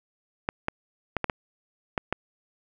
clicks, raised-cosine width 0.5 ms, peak -10 dBFS, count 7, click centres 0.489 / 0.684 / 1.167 / 1.243 / 1.298 / 1.978 / 2.126 s, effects none

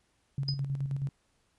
sine tone with tremolo, 137.8 Hz, C#3, 10 cents flat, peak -28 dBFS, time 0.38-1.09 s, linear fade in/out 2 ms, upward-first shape square, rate 9.4 Hz, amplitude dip 50%
sine tone with exponential decay, 5000 Hz, D#8, 8 cents sharp, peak -27 dBFS, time 0.48-0.61 s, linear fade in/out 5 ms, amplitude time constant 27 ms
effects pink hiss -72 dBFS RMS until 1.58 s + resampled to 24000 Hz

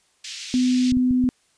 white band-pass noise, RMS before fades -35 dBFS, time 0.24-0.92 s, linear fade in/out 5 ms, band 2300 to 6100 Hz, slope 24 dB/octave
sine tone, 252.1 Hz, B3, 36 cents sharp, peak -16 dBFS, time 0.54-1.29 s, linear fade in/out 0 ms
clicks, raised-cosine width 5 ms, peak -18 dBFS, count 4, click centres 0.923 / 0.97 / 1.109 / 1.24 s
effects white hiss -63 dBFS RMS until 1.57 s + resampled to 22050 Hz

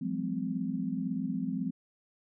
sine tone cluster, 171.4 / 187.6 / 209.3 / 257.3 Hz, F3 / F#3 / G#3 / C4, -32 / +24 / +14 / -29 cents, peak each -37 / -37 / -36 / -34 dBFS, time 0.01-1.71 s, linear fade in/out 10 ms, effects none

